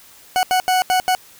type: tone bursts at uneven times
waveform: 40% pulse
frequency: 740 Hz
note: F#5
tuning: in tune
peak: -13 dBFS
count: 5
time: 0.36-0.43 / 0.51-0.6 / 0.68-0.82 / 0.9-1 / 1.08-1.15 s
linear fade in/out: 0 ms
effects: white hiss -46 dBFS RMS until 1.39 s